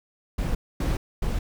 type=noise bursts; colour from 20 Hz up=brown; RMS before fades=-25 dBFS; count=3; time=0.38-1.39 s; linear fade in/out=5 ms; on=170 ms; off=250 ms; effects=none